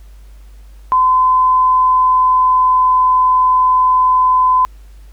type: tone with pitch glide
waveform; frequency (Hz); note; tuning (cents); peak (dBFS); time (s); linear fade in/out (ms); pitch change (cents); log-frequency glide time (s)
sine; 1022 to 1016.1; C6 to B5; -41 to +49; -8; 0.92-4.65; 0; -10; 1.06-3.04
effects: added 50 Hz sine -35 dBFS peak until 5.12 s + pink hiss -53 dBFS RMS until 5.12 s